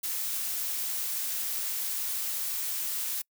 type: noise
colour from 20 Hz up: blue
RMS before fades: -32 dBFS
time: 0.03-3.22 s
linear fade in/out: 10 ms
effects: noise-tail reverb RT60 0.1 s tail -26 dB re dry